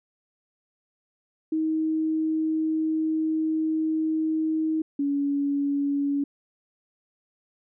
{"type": "tone pair in turn", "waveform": "sine", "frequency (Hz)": [316, 283], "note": ["D#4", "C#4"], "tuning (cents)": [27, 36], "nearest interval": "major second", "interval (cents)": 191, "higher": "first", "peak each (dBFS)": -22, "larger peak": "neither", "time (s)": [[1.52, 4.82], [4.99, 6.24]], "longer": "first", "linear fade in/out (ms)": 5, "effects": []}